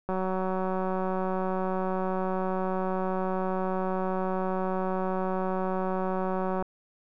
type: click train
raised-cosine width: 1 ms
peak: -17 dBFS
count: 1223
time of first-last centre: 0.09-6.625 s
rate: 187 Hz
effects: none